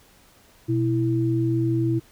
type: tone pair together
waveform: sine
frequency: 122.96 / 329.6 Hz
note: B2 / E4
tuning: -7 / 0 cents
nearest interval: octave + perfect fourth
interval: 1707 cents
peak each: -22 / -22 dBFS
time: 0.68-2 s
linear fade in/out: 20 ms
effects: pink hiss -55 dBFS RMS until 2.11 s